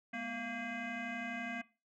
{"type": "tone with frequency modulation", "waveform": "sine", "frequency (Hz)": 1151, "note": "D6", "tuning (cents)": -35, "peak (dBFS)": -36, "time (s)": [0.13, 1.62], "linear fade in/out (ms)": 10, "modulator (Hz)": 454, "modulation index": 2.8, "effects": ["noise-tail reverb RT60 0.3 s tail -20 dB re dry", "tanh soft clip ceiling -35 dBFS"]}